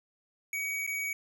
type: tone with dropouts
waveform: square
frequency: 2259 Hz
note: C#7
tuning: 32 cents sharp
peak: -32 dBFS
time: 0.53-1.13 s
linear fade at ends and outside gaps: 2 ms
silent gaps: 0.866-0.875 s
effects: none